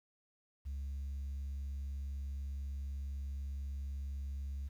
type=tone; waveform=sine; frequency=69 Hz; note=C#2; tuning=7 cents flat; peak=-36 dBFS; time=0.65-4.69 s; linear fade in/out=20 ms; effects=tanh soft clip ceiling -36 dBFS + 11-bit